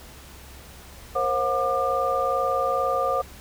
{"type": "tone cluster", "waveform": "sine", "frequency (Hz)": [471.7, 534, 723, 1197], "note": ["A#4", "C5", "F#5", "D6"], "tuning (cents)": [20, 35, -40, 33], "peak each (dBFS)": [-31, -25, -27, -25], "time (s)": [1.15, 3.22], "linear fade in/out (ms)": 10, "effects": ["added 67 Hz sine -46 dBFS peak until 3.4 s", "pink hiss -46 dBFS RMS until 3.4 s"]}